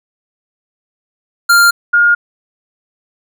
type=tone pair in turn; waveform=square / sine; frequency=1396.9 / 1421.3 Hz; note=F6 / F6; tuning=0 / +30 cents; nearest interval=unison; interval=30 cents; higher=second; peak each=-6 dBFS; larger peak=neither; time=1.49-1.71 / 1.93-2.15 s; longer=neither; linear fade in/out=10 ms; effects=none